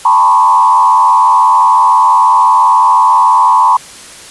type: tone with frequency modulation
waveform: sine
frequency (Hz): 987.8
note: B5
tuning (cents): 0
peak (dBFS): -4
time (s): 0.05-3.77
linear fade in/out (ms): 5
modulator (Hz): 85.9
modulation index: 1.2
effects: white hiss -32 dBFS RMS until 4.3 s + resampled to 24000 Hz